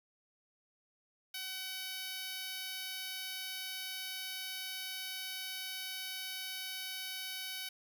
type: tone with high-pass filter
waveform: 10% pulse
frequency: 756 Hz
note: F#5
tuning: 37 cents sharp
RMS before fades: -42 dBFS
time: 1.34-7.69 s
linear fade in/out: 5 ms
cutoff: 2100 Hz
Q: 0.53
effects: 11-bit